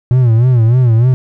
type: tone with vibrato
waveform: triangle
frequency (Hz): 120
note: B2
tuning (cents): -49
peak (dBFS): -4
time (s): 0.11-1.14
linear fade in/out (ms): 0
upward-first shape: sine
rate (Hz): 3.3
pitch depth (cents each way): 130
effects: none